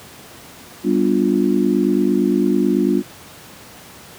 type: chord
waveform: sine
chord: G dominant seventh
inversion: none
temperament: just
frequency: 196 / 245 / 294 / 352.8 Hz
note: G3 / B3 / D4 / F4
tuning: 0 / -14 / +2 / +18 cents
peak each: -19 dBFS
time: 0.83-3.03 s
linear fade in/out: 50 ms
effects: pink hiss -40 dBFS RMS until 4.18 s + high-pass 100 Hz 12 dB/octave